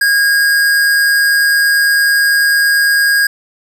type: tone with amplitude modulation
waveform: square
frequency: 1632 Hz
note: G#6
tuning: 31 cents flat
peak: -8 dBFS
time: 0.01-3.27 s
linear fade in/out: 5 ms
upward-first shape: sine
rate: 149 Hz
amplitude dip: 30%
effects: none